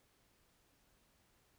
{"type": "silence", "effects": ["pink hiss -73 dBFS RMS until 1.58 s"]}